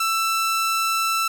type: tone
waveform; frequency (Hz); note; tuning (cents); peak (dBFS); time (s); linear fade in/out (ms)
sawtooth; 1330; E6; +15; -16; 0-1.28; 5
effects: none